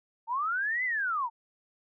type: linear two-way sweep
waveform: sine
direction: up then down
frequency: 880 to 2064 to 880 Hz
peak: -27 dBFS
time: 0.27-1.3 s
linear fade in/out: 50 ms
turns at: 0.84 s
effects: none